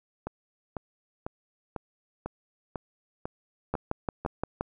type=two click trains; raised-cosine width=1 ms; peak=-19 / -14 dBFS; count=9 / 6; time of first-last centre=0.27-4.25 / 3.74-4.61 s; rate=2.01 / 5.75 Hz; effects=none